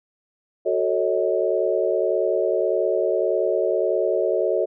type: chord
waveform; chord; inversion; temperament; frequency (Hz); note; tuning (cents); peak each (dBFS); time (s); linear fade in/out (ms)
sine; D# half-diminished seventh; first; equal with one note detuned; 370 / 440 / 554.4 / 636.1; F#4 / A4 / C#5 / D#5; 0 / 0 / 0 / +38; -24; 0.65-4.66; 20
effects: none